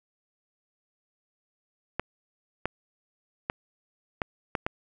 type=clicks; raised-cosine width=0.5 ms; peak=-12 dBFS; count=6; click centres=1.996 / 2.656 / 3.499 / 4.218 / 4.552 / 4.665 s; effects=none